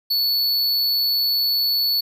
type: tone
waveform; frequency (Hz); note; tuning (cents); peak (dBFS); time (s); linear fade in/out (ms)
square; 4435; C#8; 0; -18; 0.1-2.01; 10
effects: none